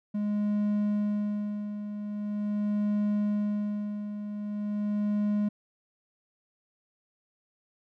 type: tone with tremolo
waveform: triangle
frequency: 207.7 Hz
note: G#3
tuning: in tune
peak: -22 dBFS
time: 0.14-5.49 s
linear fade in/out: 10 ms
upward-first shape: sine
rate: 0.43 Hz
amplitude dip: 65%
effects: none